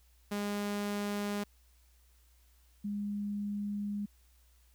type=tone pair in turn; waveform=sawtooth / sine; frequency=204.7 / 204.7 Hz; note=G#3 / G#3; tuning=-25 / -25 cents; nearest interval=unison; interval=0 cents; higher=neither; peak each=-29 / -33 dBFS; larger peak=first; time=0.31-1.44 / 2.84-4.06 s; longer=second; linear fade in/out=10 ms; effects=added 60 Hz sine -62 dBFS peak until 4.74 s + white hiss -70 dBFS RMS until 4.74 s